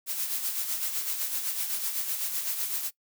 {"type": "noise with tremolo", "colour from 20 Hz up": "blue", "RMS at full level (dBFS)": -29, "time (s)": [0.06, 2.91], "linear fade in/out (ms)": 50, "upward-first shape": "sine", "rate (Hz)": 7.9, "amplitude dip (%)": 50, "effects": ["noise-tail reverb RT60 0.1 s tail -21 dB re dry"]}